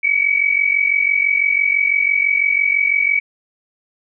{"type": "tone pair together", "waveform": "sine", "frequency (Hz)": [2247, 2293], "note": ["C#7", "D7"], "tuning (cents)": [23, -42], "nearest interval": "unison", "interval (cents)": 35, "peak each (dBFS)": -16, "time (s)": [0.03, 3.2], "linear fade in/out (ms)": 10, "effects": []}